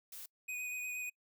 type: noise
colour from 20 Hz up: blue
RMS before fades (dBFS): -48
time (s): 0.12-0.26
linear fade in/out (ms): 5
type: tone with vibrato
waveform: square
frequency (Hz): 2489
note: D#7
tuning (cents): 0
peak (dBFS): -39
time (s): 0.48-1.1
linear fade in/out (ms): 10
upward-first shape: sine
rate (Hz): 8.4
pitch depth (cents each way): 16
effects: noise-tail reverb RT60 0.1 s tail -25 dB re dry